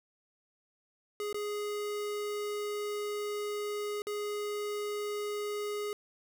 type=tone with dropouts; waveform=square; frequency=415.3 Hz; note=G#4; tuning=in tune; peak=-34 dBFS; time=1.2-5.93 s; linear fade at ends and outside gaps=1 ms; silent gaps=1.328-1.344 / 4.02-4.069 s; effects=none